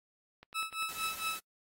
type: click train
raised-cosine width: 0.3 ms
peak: -34 dBFS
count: 6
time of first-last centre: 0.43-0.925 s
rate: 10.1 Hz
type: tone with tremolo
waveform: 20% pulse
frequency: 1305 Hz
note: E6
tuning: 18 cents flat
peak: -26 dBFS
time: 0.54-1.4 s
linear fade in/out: 20 ms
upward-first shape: triangle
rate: 4.4 Hz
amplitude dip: 100%
type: noise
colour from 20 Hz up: white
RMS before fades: -45 dBFS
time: 0.89-1.39 s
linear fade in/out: 0 ms
effects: noise-tail reverb RT60 0.1 s tail -25 dB re dry + AAC 48 kbps